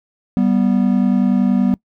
triangle tone pair together, 194.46 / 245 Hz, G3 / B3, -14 / -14 cents, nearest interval major third, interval 400 cents, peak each -13 dBFS, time 0.37-1.74 s, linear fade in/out 0 ms, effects noise-tail reverb RT60 0.1 s tail -23 dB re dry

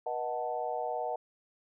sine chord, B dominant seventh, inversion none, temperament equal with one note detuned, 483.7 / 622.3 / 740 / 880 Hz, B4 / D#5 / F#5 / A5, -36 / 0 / 0 / 0 cents, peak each -38 / -37 / -35 / -39 dBFS, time 0.06-1.16 s, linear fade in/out 5 ms, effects none

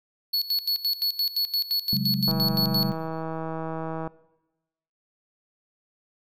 square tone with tremolo, 4400 Hz, C#8, 14 cents flat, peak -22 dBFS, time 0.33-2.9 s, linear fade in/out 10 ms, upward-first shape square, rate 5.8 Hz, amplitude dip 80%
sine chord, C# suspended fourth, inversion none, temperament equal with one note detuned, 135.11 / 185 / 207.7 Hz, C#3 / F#3 / G#3, -44 / 0 / 0 cents, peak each -28 dBFS, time 1.93-2.92 s, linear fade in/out 0 ms
click train, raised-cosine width 1 ms, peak -19 dBFS, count 290, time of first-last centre 2.28-4.075 s, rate 161 Hz
effects noise-tail reverb RT60 1.0 s tail -20 dB re dry

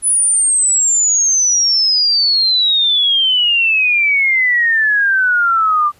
sine exponential sweep, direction down, 10110 to 1176 Hz, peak -10 dBFS, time 0.02-5.92 s, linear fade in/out 50 ms, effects pink hiss -51 dBFS RMS until 5.99 s + resampled to 32000 Hz

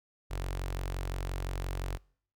sawtooth tone with notch filter, 45.78 Hz, F#1, 18 cents flat, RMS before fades -35 dBFS, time 0.3-1.98 s, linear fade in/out 20 ms, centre 210 Hz, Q 1.2, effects noise-tail reverb RT60 0.6 s tail -25 dB re dry

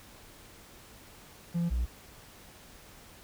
triangle tone pair in turn, 170.9 / 60.14 Hz, F3 / B1, -37 / -45 cents, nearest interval octave + tritone, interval 1808 cents, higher first, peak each -24 dBFS, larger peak neither, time 1.54-1.7 / 1.7-1.86 s, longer neither, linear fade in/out 20 ms, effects tanh soft clip ceiling -20 dBFS + pink hiss -53 dBFS RMS until 3.23 s

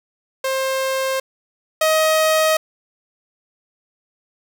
sawtooth tone pair in turn, 530 / 630.3 Hz, C5 / D#5, +22 / +22 cents, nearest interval minor third, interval 300 cents, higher second, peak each -15 / -10 dBFS, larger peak second, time 0.44-1.2 / 1.81-2.57 s, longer neither, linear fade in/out 5 ms, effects 8-bit

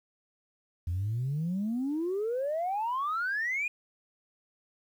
sine exponential sweep, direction up, 82.41 to 2489 Hz, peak -27 dBFS, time 0.87-3.68 s, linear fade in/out 5 ms, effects tanh soft clip ceiling -25 dBFS + 10-bit

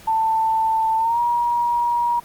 sine tone with pitch glide, 889 to 952.8 Hz, A5 to A#5, +18 to +38 cents, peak -16 dBFS, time 0.07-2.2 s, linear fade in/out 10 ms, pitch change +120 cents, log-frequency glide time 0.98-1.2 s, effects pink hiss -45 dBFS RMS until 2.24 s + Opus 48 kbps

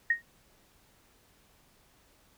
sine tone with exponential decay, 1864.7 Hz, A#6, in tune, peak -19 dBFS, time 0.1-0.22 s, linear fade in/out 5 ms, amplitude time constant 26 ms, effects pink hiss -64 dBFS RMS until 2.37 s

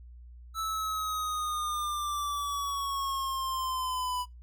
square linear sweep, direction down, 1316 to 987.8 Hz, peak -31 dBFS, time 0.54-4.26 s, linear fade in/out 50 ms, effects noise-tail reverb RT60 0.2 s tail -23 dB re dry + added 60 Hz sine -46 dBFS peak until 4.42 s

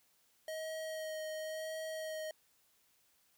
square tone with vibrato, 630 Hz, D#5, 21 cents sharp, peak -40 dBFS, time 0.48-2.31 s, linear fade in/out 2 ms, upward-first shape sine, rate 0.94 Hz, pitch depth 15 cents each way, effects white hiss -72 dBFS RMS until 3.37 s

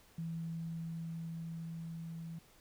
sine tone with level ramp, 164.81 Hz, E3, in tune, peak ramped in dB -37 to -42 dBFS, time 0.18-2.39 s, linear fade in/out 5 ms, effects pink hiss -64 dBFS RMS until 2.6 s

